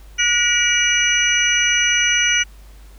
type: tone cluster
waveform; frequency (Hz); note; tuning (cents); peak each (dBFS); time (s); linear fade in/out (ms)
sine; 1450 / 1918 / 2315 / 2891 / 5960; F#6 / A#6 / D7 / F#7 / F#8; -35 / +49 / -25 / -41 / +12; -22 / -24 / -19 / -19 / -20; 0.18-2.44; 20
effects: added 50 Hz sine -39 dBFS peak until 2.98 s + pink hiss -51 dBFS RMS until 2.98 s